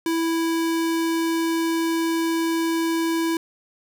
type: tone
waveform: square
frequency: 329.6 Hz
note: E4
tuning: in tune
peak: -21 dBFS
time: 0.06-3.37 s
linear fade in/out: 2 ms
effects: none